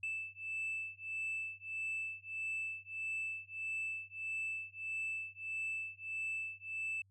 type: beating tone pair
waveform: sine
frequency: 2637 / 2638.6 Hz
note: E7 / E7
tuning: 0 / +1 cents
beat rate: 1.6 Hz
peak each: -40 / -40 dBFS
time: 0.03-7.02 s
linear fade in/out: 5 ms
effects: tanh soft clip ceiling -34 dBFS + added 97 Hz sine -66 dBFS peak until 7.1 s